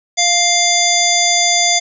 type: harmonic tone with a mistuned harmonic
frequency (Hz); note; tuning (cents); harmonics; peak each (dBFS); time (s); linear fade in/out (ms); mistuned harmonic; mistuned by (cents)
698.5; F5; 0; 1 / 3 / 5 / 7 / 9 / 10; -18 / -18 / -18 / -18 / -18 / -18; 0.17-1.8; 20; 7; -20
effects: none